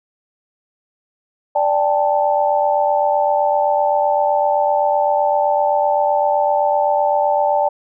sine chord, D suspended fourth, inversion none, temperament equal with one note detuned, 587.3 / 792.2 / 880 Hz, D5 / G5 / A5, 0 / +18 / 0 cents, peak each -17 / -18 / -18 dBFS, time 1.55-7.69 s, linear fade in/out 10 ms, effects none

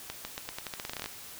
accelerating click train, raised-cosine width 0.2 ms, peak -18 dBFS, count 16, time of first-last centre 0.1-1.06 s, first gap 150 ms, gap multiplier 0.86, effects white hiss -46 dBFS RMS until 1.39 s

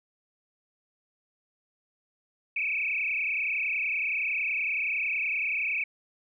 sine tone with frequency modulation, 2429 Hz, D#7, 42 cents flat, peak -26 dBFS, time 2.56-5.84 s, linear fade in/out 5 ms, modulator 30.7 Hz, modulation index 6.3, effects none

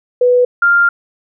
sine tone pair in turn, 493.9 / 1397 Hz, B4 / F6, 0 / 0 cents, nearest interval octave + tritone, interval 1800 cents, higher second, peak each -7 / -7 dBFS, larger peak neither, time 0.21-0.45 / 0.62-0.89 s, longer second, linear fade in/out 5 ms, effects none

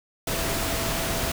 sine tone in noise, 665 Hz, E5, 15 cents sharp, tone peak -34 dBFS, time 0.27-1.32 s, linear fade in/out 5 ms, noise pink, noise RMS -27 dBFS, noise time 0.27-1.32 s, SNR -10 dB, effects none

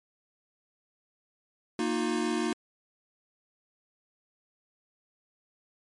square chord, Bb suspended fourth, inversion none, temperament equal with one note detuned, 233.1 / 311.1 / 357 Hz, Bb3 / Eb4 / F4, 0 / 0 / +38 cents, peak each -32 dBFS, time 1.79-2.53 s, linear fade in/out 2 ms, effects low-pass 11000 Hz 12 dB/octave + MP3 48 kbps

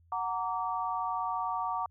sine chord, Gb augmented, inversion none, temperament just, 740 / 925 / 1156.2 Hz, Gb5 / Bb5 / D6, 0 / -14 / -27 cents, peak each -35 / -34 / -34 dBFS, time 0.12-1.86 s, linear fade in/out 2 ms, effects added 84 Hz sine -60 dBFS peak until 1.9 s

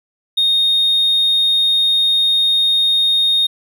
triangle tone, 3700 Hz, A#7, 14 cents flat, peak -9 dBFS, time 0.37-3.47 s, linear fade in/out 10 ms, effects tanh soft clip ceiling -7 dBFS

